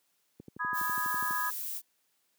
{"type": "click train", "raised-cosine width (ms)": 3, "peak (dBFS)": -31, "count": 12, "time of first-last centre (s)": [0.4, 1.309], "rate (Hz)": 12.1}
{"type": "chord", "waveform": "sine", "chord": "G# minor", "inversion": "first", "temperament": "just", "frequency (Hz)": [996.7, 1245.9, 1661.2], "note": ["B5", "D#6", "G#6"], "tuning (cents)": [16, 2, 0], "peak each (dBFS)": [-35, -35, -33], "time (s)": [0.59, 1.51], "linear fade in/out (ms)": 20}
{"type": "noise", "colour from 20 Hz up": "violet", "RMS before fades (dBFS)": -37, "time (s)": [0.73, 1.82], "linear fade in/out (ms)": 50}
{"effects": ["white hiss -74 dBFS RMS until 2.38 s", "high-pass 150 Hz 12 dB/octave"]}